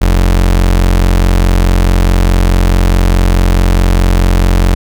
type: tone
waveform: 35% pulse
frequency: 44.7 Hz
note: F1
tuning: 41 cents sharp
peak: -4 dBFS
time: 0.01-4.75 s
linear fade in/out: 10 ms
effects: none